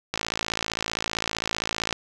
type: click train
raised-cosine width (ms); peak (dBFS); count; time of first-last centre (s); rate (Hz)
0.2; -8; 100; 0.14-1.927; 55.4
effects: none